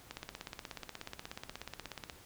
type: click train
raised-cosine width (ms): 0.2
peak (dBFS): -24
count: 34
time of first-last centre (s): 0.11-2.098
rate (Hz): 16.6
effects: pink hiss -57 dBFS RMS until 2.25 s